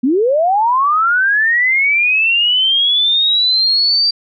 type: linear sweep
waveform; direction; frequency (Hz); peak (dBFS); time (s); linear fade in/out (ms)
sine; up; 232.9 to 4699; -10; 0.03-4.11; 10
effects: none